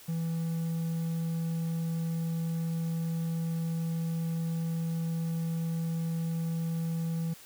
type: tone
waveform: triangle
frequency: 164.81 Hz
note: E3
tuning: in tune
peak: -27 dBFS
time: 0.08-7.34 s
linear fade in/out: 10 ms
effects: white hiss -52 dBFS RMS until 7.45 s